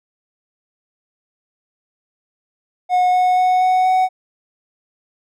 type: tone with pitch steps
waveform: triangle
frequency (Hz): 727 / 731.6 / 736.3 / 741 / 745.7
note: F#5 / F#5 / F#5 / F#5 / F#5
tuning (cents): -31 / -20 / -9 / +2 / +13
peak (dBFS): -10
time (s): 2.89-4.09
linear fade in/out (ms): 50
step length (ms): 240
effects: none